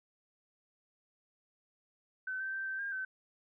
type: tone with pitch steps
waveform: sine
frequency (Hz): 1522 / 1553 / 1563 / 1552 / 1610 / 1532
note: F#6 / G6 / G6 / G6 / G6 / G6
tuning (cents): +48 / -17 / -6 / -18 / +46 / -40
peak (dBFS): -35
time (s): 2.27-3.05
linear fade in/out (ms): 5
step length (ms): 130
effects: none